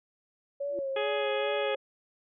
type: tone with vibrato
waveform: sine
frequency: 554.4 Hz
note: C#5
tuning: in tune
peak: -30 dBFS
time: 0.6-1.76 s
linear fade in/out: 10 ms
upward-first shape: sine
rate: 2.4 Hz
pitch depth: 54 cents each way
type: tone with exponential growth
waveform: sine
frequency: 346.8 Hz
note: F4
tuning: 12 cents flat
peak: -32 dBFS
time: 0.67-0.79 s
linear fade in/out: 1 ms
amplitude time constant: 26 ms
type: harmonic tone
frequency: 418 Hz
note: G#4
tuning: 11 cents sharp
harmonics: 1 / 2 / 3 / 4 / 5 / 6 / 7 / 8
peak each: -32 / -37 / -40 / -40 / -42 / -39 / -45 / -40 dBFS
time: 0.96-1.75 s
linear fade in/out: 5 ms
effects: none